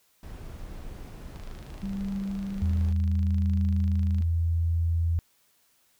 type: noise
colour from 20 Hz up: brown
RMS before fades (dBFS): -40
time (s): 0.23-2.92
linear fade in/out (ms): 2
type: click train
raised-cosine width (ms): 0.2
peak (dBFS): -32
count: 76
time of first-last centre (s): 1.36-4.223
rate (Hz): 26.2
type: tone with tremolo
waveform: sine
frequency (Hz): 196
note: G3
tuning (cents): 0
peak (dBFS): -28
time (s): 1.83-4.21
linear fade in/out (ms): 0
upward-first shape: triangle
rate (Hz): 0.7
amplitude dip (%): 50
type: tone with pitch glide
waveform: sine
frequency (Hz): 82.41 to 83.51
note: E2 to E2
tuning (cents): 0 to +23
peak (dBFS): -22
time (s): 2.62-5.19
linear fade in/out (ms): 0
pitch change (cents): +23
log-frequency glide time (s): 2.79-3.47
effects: white hiss -66 dBFS RMS until 5.99 s